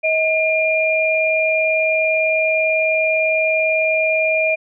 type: tone pair together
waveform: sine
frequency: 635.2 / 2403 Hz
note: D#5 / D7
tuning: +36 / +39 cents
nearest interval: octave + major seventh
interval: 2303 cents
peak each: -17 dBFS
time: 0.03-4.56 s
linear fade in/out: 20 ms
effects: none